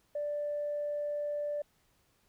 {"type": "tone", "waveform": "sine", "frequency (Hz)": 587.3, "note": "D5", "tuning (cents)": 0, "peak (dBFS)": -31, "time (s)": [0.15, 1.62], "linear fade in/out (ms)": 5, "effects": ["tanh soft clip ceiling -27 dBFS", "pink hiss -71 dBFS RMS until 2.28 s"]}